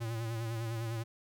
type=tone with vibrato; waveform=square; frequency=114.3 Hz; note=A#2; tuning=34 cents flat; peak=-35 dBFS; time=0-1.04 s; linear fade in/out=20 ms; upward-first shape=sine; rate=9.9 Hz; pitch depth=51 cents each way; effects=none

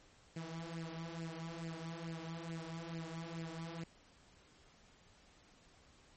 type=tone with flanger; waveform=sawtooth; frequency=164.81 Hz; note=E3; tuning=in tune; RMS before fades=-45 dBFS; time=0.36-3.84 s; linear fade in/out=5 ms; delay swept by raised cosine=0.4 to 5.2 ms; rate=2.3 Hz; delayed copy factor=+0.7; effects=pink hiss -65 dBFS RMS until 6.16 s + MP3 32 kbps

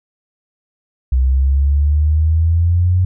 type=exponential sweep; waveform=sine; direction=up; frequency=63.2 to 92.3 Hz; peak=-10 dBFS; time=1.12-3.05 s; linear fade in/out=5 ms; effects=none

